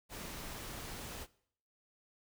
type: noise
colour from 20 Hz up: pink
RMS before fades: -45 dBFS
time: 0.09-1.27 s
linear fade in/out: 50 ms
effects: noise-tail reverb RT60 0.6 s tail -20 dB re dry